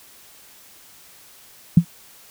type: tone with exponential decay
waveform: sine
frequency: 170.4 Hz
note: F3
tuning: 42 cents flat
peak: -3 dBFS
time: 1.77-1.85 s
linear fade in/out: 5 ms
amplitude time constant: 16 ms
effects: white hiss -48 dBFS RMS until 2.3 s